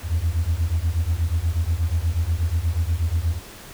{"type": "beating tone pair", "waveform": "sine", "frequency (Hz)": [79.1, 87.4], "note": ["D#2", "F2"], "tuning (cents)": [29, 2], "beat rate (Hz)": 8.3, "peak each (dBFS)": -21, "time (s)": [0.03, 3.4], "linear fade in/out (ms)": 50, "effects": ["tanh soft clip ceiling -14 dBFS", "pink hiss -41 dBFS RMS until 3.73 s"]}